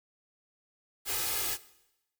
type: noise with comb filter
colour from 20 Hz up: white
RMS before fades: -32 dBFS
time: 1.05-1.58 s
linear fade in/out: 50 ms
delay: 2.4 ms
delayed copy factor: +0.95
effects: noise-tail reverb RT60 0.9 s tail -18 dB re dry